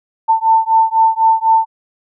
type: beating tone pair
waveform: sine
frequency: 892 / 896 Hz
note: A5 / A5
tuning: +23 / +31 cents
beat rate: 4 Hz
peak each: -12 dBFS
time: 0.28-1.66 s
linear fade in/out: 20 ms
effects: none